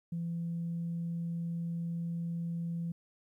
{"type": "tone", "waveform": "sine", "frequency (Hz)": 168.8, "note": "E3", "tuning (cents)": 41, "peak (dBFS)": -32, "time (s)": [0.12, 2.92], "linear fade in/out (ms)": 5, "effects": ["tanh soft clip ceiling -29 dBFS", "12-bit"]}